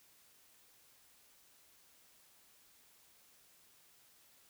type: silence
effects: white hiss -66 dBFS RMS until 4.49 s